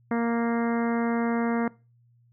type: harmonic tone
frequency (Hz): 233.1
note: A#3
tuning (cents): 0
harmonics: 1 / 2 / 3 / 4 / 5 / 6 / 7 / 8 / 9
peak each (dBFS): -24 / -30 / -34 / -36 / -38 / -40 / -41 / -42 / -43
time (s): 0.11-1.68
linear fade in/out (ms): 2
effects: noise-tail reverb RT60 0.3 s tail -21 dB re dry + added 119 Hz sine -58 dBFS peak until 2.32 s